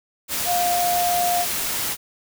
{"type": "tone in noise", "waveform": "sine", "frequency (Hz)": 706, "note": "F5", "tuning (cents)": 19, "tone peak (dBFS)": -19, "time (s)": [0.45, 1.46], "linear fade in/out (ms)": 50, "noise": "white", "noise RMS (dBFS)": -25, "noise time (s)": [0.28, 1.97], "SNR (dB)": 3, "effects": []}